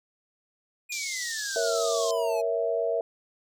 square exponential sweep, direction down, 2479 to 830.6 Hz, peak -34 dBFS, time 0.89-2.42 s, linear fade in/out 20 ms
white band-pass noise, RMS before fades -35 dBFS, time 0.92-2.11 s, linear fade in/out 2 ms, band 3600 to 7700 Hz, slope 48 dB/octave
sine chord, A# diminished, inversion none, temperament equal, 466.2 / 554.4 / 659.3 Hz, A#4 / C#5 / E5, 0 / 0 / 0 cents, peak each -28 / -32 / -27 dBFS, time 1.56-3.01 s, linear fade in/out 2 ms
effects none

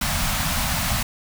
pink band-stop noise, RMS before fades -23 dBFS, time 0.01-1.03 s, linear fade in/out 5 ms, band 250 to 620 Hz, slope 48 dB/octave, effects none

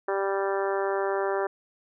harmonic tone, 196 Hz, G3, in tune, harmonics 2 / 3 / 4 / 5 / 6 / 7 / 8 / 9, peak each -27 / -31 / -33 / -35 / -37 / -38 / -39 / -40 dBFS, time 0.08-1.47 s, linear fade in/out 5 ms, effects none

